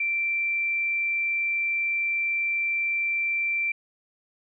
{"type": "tone", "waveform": "sine", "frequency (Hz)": 2349, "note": "D7", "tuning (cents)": 0, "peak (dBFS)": -23, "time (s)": [0, 3.72], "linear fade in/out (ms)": 5, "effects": []}